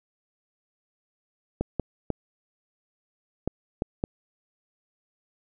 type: clicks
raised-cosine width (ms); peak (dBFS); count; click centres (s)
2; -12; 6; 1.61 / 1.797 / 2.103 / 3.476 / 3.821 / 4.039
effects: none